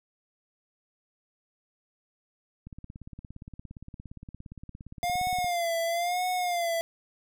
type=click train; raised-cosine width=5 ms; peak=-30 dBFS; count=49; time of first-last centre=2.67-5.445 s; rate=17.3 Hz
type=tone with vibrato; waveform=square; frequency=698.5 Hz; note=F5; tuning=in tune; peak=-27 dBFS; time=5.03-6.81 s; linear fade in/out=0 ms; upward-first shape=sine; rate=0.99 Hz; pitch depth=82 cents each way
effects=none